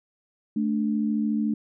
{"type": "tone pair together", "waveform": "sine", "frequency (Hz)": [218.2, 292], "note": ["A3", "D4"], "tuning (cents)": [-14, -10], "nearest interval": "perfect fourth", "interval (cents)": 504, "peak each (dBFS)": [-23, -28], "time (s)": [0.56, 1.54], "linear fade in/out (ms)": 5, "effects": []}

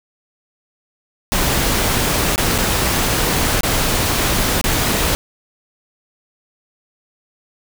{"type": "noise with dropouts", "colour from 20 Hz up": "pink", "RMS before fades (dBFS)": -17, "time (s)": [1.32, 5.15], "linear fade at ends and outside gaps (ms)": 0, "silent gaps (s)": [[2.359, 2.379], [2.58, 2.585], [3.608, 3.633], [4.613, 4.641]], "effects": []}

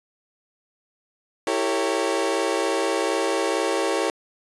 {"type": "chord", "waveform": "30% pulse", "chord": "E diminished seventh", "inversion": "none", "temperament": "equal with one note detuned", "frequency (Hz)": [329.6, 392, 456.3, 554.4], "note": ["E4", "G4", "Bb4", "Db5"], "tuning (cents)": [0, 0, -37, 0], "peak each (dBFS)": [-25, -24, -24, -24], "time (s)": [1.47, 4.1], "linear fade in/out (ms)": 2, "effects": ["resampled to 24000 Hz"]}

